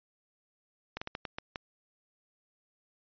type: slowing click train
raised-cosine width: 0.3 ms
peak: -20 dBFS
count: 7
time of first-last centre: 0.97-1.558 s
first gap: 45 ms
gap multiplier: 1.31
effects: resampled to 11025 Hz